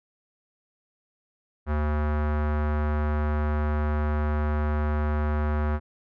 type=tone with low-pass filter; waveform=square; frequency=75 Hz; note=D2; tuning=37 cents sharp; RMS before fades=-25 dBFS; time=1.66-5.8 s; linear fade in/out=50 ms; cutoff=1400 Hz; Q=1.8; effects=none